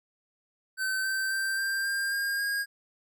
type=tone with pitch steps; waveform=square; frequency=1536 / 1551.2 / 1566.5 / 1581.9 / 1597.5 / 1613.3 / 1629.2 Hz; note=G6 / G6 / G6 / G6 / G6 / G6 / G#6; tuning=-36 / -19 / -2 / +15 / +32 / +49 / -34 cents; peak=-28 dBFS; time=0.77-2.66 s; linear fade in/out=50 ms; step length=270 ms; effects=none